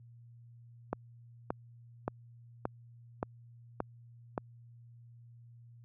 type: click train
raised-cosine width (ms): 1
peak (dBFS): -18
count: 7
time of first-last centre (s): 0.93-4.378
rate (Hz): 1.74
effects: added 118 Hz sine -52 dBFS peak until 5.84 s + high-pass 80 Hz 12 dB/octave